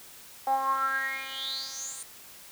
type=tone with band-pass filter sweep; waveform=10% pulse; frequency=268 Hz; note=C4; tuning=42 cents sharp; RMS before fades=-31 dBFS; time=0.47-2.03 s; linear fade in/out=2 ms; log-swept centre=740 to 9000 Hz; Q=9.6; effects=white hiss -49 dBFS RMS until 2.51 s